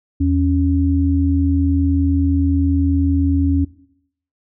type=tone pair together; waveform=sine; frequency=82.3 / 276.8 Hz; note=E2 / C#4; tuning=-2 / -2 cents; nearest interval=octave + major sixth; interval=2100 cents; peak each=-16 dBFS; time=0.2-3.65 s; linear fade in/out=10 ms; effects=noise-tail reverb RT60 0.7 s tail -19 dB re dry